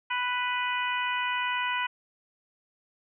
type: harmonic tone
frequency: 494.7 Hz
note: B4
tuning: 3 cents sharp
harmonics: 2 / 3 / 4 / 5 / 6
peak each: -30 / -33 / -34 / -34 / -36 dBFS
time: 0.1-1.87 s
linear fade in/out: 10 ms
effects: none